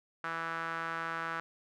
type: tone with band-pass filter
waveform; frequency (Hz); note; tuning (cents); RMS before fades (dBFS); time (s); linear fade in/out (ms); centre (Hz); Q
sawtooth; 164.81; E3; 0; -37; 0.24-1.4; 0; 1400; 3.5
effects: none